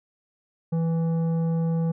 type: tone with tanh clipping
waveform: sine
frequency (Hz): 164.81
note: E3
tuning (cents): 0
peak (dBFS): -23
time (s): 0.72-1.92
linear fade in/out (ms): 10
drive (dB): 10
effects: none